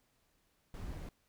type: noise with amplitude modulation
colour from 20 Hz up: brown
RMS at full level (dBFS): -42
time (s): 0.74-1.09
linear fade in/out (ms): 2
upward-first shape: sine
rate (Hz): 220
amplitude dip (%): 30
effects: pink hiss -75 dBFS RMS until 1.28 s